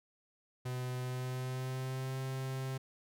45% pulse tone with pitch glide, 126.3 to 132.12 Hz, B2 to C3, +39 to +17 cents, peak -36 dBFS, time 0.65-2.78 s, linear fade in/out 10 ms, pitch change +78 cents, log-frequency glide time 1-2.19 s, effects none

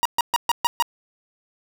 45% pulse tone bursts, 949 Hz, A#5, 31 cents sharp, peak -16 dBFS, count 6, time 0.03-0.824 s, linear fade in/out 0 ms, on 24 ms, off 130 ms, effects none

